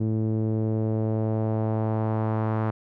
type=tone with low-pass filter sweep; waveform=sawtooth; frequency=109.8 Hz; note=A2; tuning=3 cents flat; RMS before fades=-25 dBFS; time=0-2.71 s; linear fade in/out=10 ms; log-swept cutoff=320 to 1200 Hz; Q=1.5; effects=none